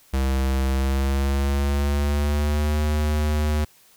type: tone with pitch glide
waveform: square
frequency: 66.5 to 75.51 Hz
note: C2 to D2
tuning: +29 to +49 cents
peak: -20 dBFS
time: 0.13-3.65 s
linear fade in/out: 10 ms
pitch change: +220 cents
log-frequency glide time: 0.71-2.81 s
effects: white hiss -55 dBFS RMS until 3.96 s